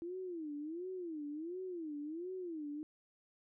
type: tone with vibrato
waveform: sine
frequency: 330 Hz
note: E4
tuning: 2 cents sharp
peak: -40 dBFS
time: 0.02-2.83 s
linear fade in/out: 0 ms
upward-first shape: sine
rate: 1.4 Hz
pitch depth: 220 cents each way
effects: none